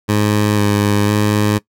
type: tone with vibrato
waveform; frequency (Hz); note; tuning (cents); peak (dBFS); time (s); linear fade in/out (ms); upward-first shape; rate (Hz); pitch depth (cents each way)
15% pulse; 103.83; G#2; 0; -6; 0.08-1.59; 20; square; 1; 18
effects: noise-tail reverb RT60 0.1 s tail -20 dB re dry